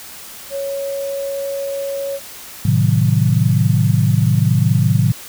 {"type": "tone", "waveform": "sine", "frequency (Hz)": 554.4, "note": "C#5", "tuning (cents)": 0, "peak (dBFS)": -20, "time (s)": [0.5, 2.2], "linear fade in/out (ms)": 50}
{"type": "chord", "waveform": "sine", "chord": "A diminished seventh", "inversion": "none", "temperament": "equal", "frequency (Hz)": [110, 130.81, 155.56, 185], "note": ["A2", "C3", "Eb3", "Gb3"], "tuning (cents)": [0, 0, 0, 0], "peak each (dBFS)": [-15, -16, -17, -20], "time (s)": [2.65, 5.12], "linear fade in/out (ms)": 5}
{"effects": ["white hiss -35 dBFS RMS until 5.28 s"]}